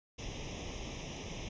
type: noise with comb filter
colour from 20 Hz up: pink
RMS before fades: -42 dBFS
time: 0.18-1.49 s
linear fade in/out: 10 ms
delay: 0.34 ms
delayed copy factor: +0.85
effects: resampled to 16000 Hz